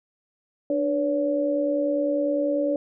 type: tone cluster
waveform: sine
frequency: 295 / 498 / 568 Hz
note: D4 / B4 / C#5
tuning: +8 / +14 / +42 cents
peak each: -25 / -32 / -23 dBFS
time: 0.7-2.76 s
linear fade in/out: 2 ms
effects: none